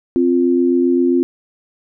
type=tone pair together; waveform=sine; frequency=261.6 / 349.2 Hz; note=C4 / F4; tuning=0 / 0 cents; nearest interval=perfect fourth; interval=500 cents; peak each=-14 dBFS; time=0.16-1.23 s; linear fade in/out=0 ms; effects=none